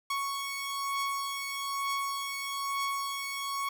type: beating tone pair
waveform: sawtooth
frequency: 1108.7 / 1109.8 Hz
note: C#6 / C#6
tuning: 0 / +2 cents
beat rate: 1.1 Hz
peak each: -29 / -34 dBFS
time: 0.1-3.69 s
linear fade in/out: 5 ms
effects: none